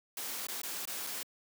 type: noise with dropouts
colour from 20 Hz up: white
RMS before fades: -39 dBFS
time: 0.17-1.23 s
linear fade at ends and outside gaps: 2 ms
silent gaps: 0.469-0.485 / 0.617-0.633 / 0.854-0.874 / 1.067-1.07 s
effects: high-pass 200 Hz 12 dB/octave